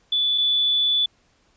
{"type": "tone pair in turn", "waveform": "sine", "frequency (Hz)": [3466, 3466], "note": ["A7", "A7"], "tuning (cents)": [-27, -27], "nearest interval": "unison", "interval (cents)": 0, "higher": "neither", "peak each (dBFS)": [-18, -17], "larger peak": "second", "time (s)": [[0.12, 0.38], [0.38, 1.06]], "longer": "second", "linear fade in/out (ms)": 5, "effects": ["pink hiss -62 dBFS RMS until 1.56 s", "resampled to 16000 Hz"]}